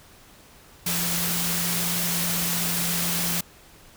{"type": "tone in noise", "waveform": "sine", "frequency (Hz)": 172.2, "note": "F3", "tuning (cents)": -24, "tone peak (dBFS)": -30, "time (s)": [0.86, 3.41], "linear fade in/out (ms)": 5, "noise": "white", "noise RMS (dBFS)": -26, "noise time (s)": [0.86, 3.41], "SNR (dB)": -7, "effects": ["pink hiss -51 dBFS RMS until 3.96 s"]}